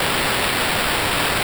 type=noise with sample-and-hold; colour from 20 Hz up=white; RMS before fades=-20 dBFS; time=0-1.43 s; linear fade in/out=2 ms; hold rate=6300 Hz; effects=none